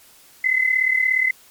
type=tone pair together; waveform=sine; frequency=2031 / 2068 Hz; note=B6 / C7; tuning=+48 / -21 cents; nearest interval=unison; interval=31 cents; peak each=-17 / -21 dBFS; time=0.44-1.31 s; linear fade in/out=5 ms; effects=white hiss -50 dBFS RMS until 1.5 s + MP3 96 kbps